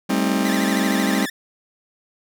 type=chord; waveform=40% pulse; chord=A half-diminished seventh; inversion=third; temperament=just; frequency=198 / 220 / 264 / 316.8 Hz; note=G3 / A3 / C4 / Eb4; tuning=+18 / 0 / +16 / +31 cents; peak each=-21 / -25 / -22 / -25 dBFS; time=0.09-1.26 s; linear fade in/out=10 ms
type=tone with vibrato; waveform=sawtooth; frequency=1864.7 Hz; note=A#6; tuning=in tune; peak=-24 dBFS; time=0.45-1.3 s; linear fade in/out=5 ms; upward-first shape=sine; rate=13 Hz; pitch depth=150 cents each way
effects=none